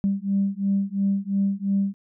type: beating tone pair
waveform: sine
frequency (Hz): 196 / 198.9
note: G3 / G3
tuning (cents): 0 / +25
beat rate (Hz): 2.9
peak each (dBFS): -23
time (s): 0.04-1.94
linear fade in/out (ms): 0
effects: tanh soft clip ceiling -13 dBFS